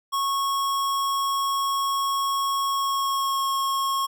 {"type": "tone with pitch glide", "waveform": "square", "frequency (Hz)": [1100, 1088.6], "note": ["C#6", "C#6"], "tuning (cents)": [-14, -32], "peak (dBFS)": -23, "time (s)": [0.12, 4.07], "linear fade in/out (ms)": 20, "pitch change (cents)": -18, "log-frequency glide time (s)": [2.69, 3.46], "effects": []}